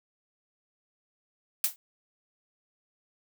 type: noise with exponential decay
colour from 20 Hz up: blue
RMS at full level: -21 dBFS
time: 1.64-1.76 s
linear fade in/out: 1 ms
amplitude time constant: 26 ms
effects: none